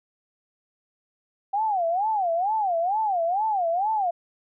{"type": "tone with vibrato", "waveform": "sine", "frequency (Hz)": 765, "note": "G5", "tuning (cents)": -42, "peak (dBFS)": -21, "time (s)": [1.53, 4.11], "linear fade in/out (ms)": 10, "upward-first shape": "sine", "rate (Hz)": 2.2, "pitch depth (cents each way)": 250, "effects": []}